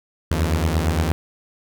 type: beating tone pair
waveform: sawtooth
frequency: 77.6 / 86.3 Hz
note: D#2 / F2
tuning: -4 / -20 cents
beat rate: 8.7 Hz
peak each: -16 / -18 dBFS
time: 0.31-1.12 s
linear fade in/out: 0 ms
effects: none